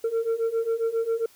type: beating tone pair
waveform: sine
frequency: 451.6 / 459 Hz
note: A4 / A#4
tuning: +45 / -27 cents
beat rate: 7.4 Hz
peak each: -25 / -23 dBFS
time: 0.04-1.26 s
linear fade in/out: 5 ms
effects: tanh soft clip ceiling -20 dBFS + white hiss -56 dBFS RMS until 1.35 s